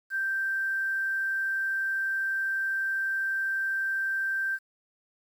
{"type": "tone with quantisation", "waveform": "sine", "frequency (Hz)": 1568, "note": "G6", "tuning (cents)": 0, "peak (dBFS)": -26, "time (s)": [0.1, 4.59], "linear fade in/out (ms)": 50, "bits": 9, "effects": []}